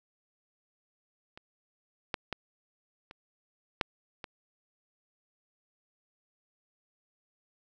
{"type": "clicks", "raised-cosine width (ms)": 0.3, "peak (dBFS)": [-30, -14, -17, -30, -10, -23], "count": 6, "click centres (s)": [1.375, 2.142, 2.327, 3.111, 3.812, 4.242], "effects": []}